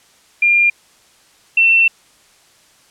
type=tone pair in turn; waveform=sine; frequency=2400 / 2694 Hz; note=D7 / E7; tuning=+37 / +37 cents; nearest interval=major second; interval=200 cents; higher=second; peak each=-9 / -8 dBFS; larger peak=second; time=0.42-0.7 / 1.57-1.88 s; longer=second; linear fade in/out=5 ms; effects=white hiss -51 dBFS RMS until 2.9 s + low-pass 9000 Hz 12 dB/octave